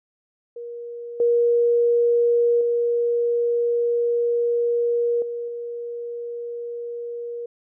sine tone with level steps, 474.1 Hz, A#4, 29 cents sharp, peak -31 / -15 / -18 / -26 / -28 dBFS, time 0.56-7.46 s, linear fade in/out 5 ms, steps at 1.2 / 2.61 / 5.22 / 5.48 s, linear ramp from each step 2 ms, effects none

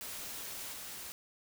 white noise with level steps, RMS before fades -43 / -45 dBFS, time 0.01-1.12 s, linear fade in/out 0 ms, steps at 0.72 s, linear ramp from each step 20 ms, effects none

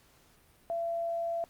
sine tone, 675 Hz, E5, 41 cents sharp, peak -30 dBFS, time 0.7-1.44 s, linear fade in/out 0 ms, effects pink hiss -63 dBFS RMS until 1.49 s + Opus 48 kbps

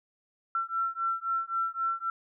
sine beating tone pair, 1347 / 1350.8 Hz, E6 / E6, +37 / +42 cents, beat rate 3.8 Hz, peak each -31 dBFS, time 0.55-2.1 s, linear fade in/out 2 ms, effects none

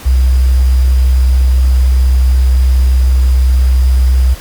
sine tone with sample-and-hold, 64 Hz, C2, 38 cents flat, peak -5 dBFS, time 0.05-4.35 s, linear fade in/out 20 ms, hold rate 4900 Hz, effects pink hiss -31 dBFS RMS until 4.4 s + MP3 96 kbps

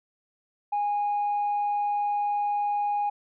sine tone, 823 Hz, G#5, 16 cents flat, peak -22 dBFS, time 0.72-3.1 s, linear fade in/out 10 ms, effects tanh soft clip ceiling -21 dBFS

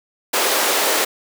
pink high-pass noise, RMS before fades -18 dBFS, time 0.33-1.05 s, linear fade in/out 10 ms, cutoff 370 Hz, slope 24 dB/octave, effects none

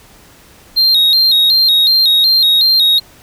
triangle tone with vibrato, 3968 Hz, B7, 7 cents sharp, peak -6 dBFS, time 0.76-3 s, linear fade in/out 20 ms, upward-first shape square, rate 2.7 Hz, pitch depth 88 cents each way, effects pink hiss -43 dBFS RMS until 3.22 s

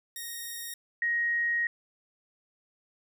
5% pulse / sine tone pair in turn, 1864.7 / 1880.9 Hz, A#6 / A#6, 0 / +15 cents, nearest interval unison, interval 15 cents, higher second, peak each -26 / -25 dBFS, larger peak second, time 0.16-0.74 / 1.02-1.67 s, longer second, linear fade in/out 2 ms, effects none

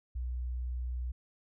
sine tone, 61.74 Hz, B1, in tune, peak -32 dBFS, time 0.15-1.12 s, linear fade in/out 10 ms, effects tanh soft clip ceiling -28 dBFS

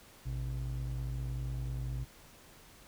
triangle ring-modulated tone, 92.2 Hz, F#2, 6 cents flat, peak -29 dBFS, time 0.25-2.05 s, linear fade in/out 20 ms, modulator 35 Hz, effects pink hiss -57 dBFS RMS until 2.87 s

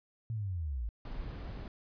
sine linear sweep, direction down, 116.54 to 51.3 Hz, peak -33 dBFS, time 0.3-0.89 s, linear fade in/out 0 ms
brown noise, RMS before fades -41 dBFS, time 1.05-1.68 s, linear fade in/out 2 ms
effects resampled to 11025 Hz

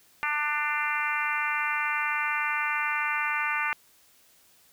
harmonic tone with a mistuned harmonic, 297.4 Hz, D4, 22 cents sharp, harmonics 3 / 4 / 5 / 6 / 7 / 8 / 9, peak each -34 / -32 / -32 / -34 / -32 / -33 / -37 dBFS, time 0.23-3.73 s, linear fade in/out 0 ms, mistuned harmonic 9, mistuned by +37 cents, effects white hiss -60 dBFS RMS until 4.72 s

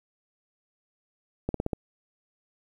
slowing click train, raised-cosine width 2 ms, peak -14 dBFS, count 5, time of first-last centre 1.49-1.732 s, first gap 53 ms, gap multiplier 1.09, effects 9-bit

